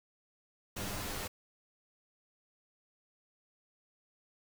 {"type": "noise with comb filter", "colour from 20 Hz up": "pink", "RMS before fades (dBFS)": -39, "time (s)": [0.76, 1.28], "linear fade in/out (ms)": 10, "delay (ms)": 9.9, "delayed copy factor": 0.75, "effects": []}